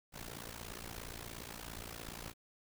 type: noise with amplitude modulation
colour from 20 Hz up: pink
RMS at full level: -43 dBFS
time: 0.12-2.34 s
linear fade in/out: 50 ms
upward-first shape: sine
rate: 57.1 Hz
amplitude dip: 90%
effects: none